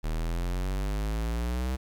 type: exponential sweep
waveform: square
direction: up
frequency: 38.54 to 65.41 Hz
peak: -28 dBFS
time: 0.03-1.77 s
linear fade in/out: 20 ms
effects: 10-bit